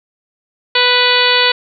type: harmonic tone with a mistuned harmonic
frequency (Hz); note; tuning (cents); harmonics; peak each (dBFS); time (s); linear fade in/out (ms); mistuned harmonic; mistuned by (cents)
493.9; B4; 0; 1 / 2 / 3 / 4 / 5 / 6 / 7 / 8 / 9; -18 / -18 / -18 / -18 / -18 / -18 / -18 / -18 / -18; 0.75-1.52; 5; 8; -17
effects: none